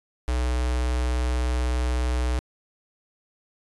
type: tone with notch filter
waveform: square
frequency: 61.74 Hz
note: B1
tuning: in tune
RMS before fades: -24 dBFS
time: 0.28-2.39 s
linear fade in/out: 0 ms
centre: 200 Hz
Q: 1.8
effects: resampled to 24000 Hz